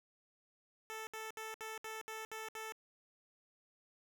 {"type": "tone bursts", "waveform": "10% pulse", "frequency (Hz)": 440, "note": "A4", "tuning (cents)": 0, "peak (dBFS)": -35, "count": 8, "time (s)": [0.9, 2.722], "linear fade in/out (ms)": 0, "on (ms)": 170, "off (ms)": 66, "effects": []}